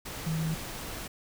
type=tone in noise; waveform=sine; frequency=159.9 Hz; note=D#3; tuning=48 cents sharp; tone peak=-28 dBFS; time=0.26-0.55 s; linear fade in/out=10 ms; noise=pink; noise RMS=-39 dBFS; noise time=0.05-1.08 s; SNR=+8 dB; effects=none